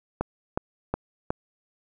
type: click train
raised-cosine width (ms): 1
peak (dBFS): -11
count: 4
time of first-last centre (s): 0.21-1.305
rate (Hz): 2.74
effects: none